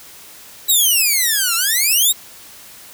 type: exponential two-way sweep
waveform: 5% pulse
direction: down then up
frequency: 3951 to 1320 to 3885 Hz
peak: -4 dBFS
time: 0.68-2.13 s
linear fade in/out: 20 ms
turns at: 1.55 s
effects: white hiss -40 dBFS RMS until 2.93 s